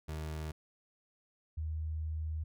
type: tone pair in turn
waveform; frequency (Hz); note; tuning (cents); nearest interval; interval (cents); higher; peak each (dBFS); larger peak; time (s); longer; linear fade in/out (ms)
30% pulse / sine; 77.78 / 78.55; D#2 / D#2; 0 / +17; unison; 17; second; -35 / -34; second; 0.08-0.52 / 1.57-2.44; second; 10
effects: none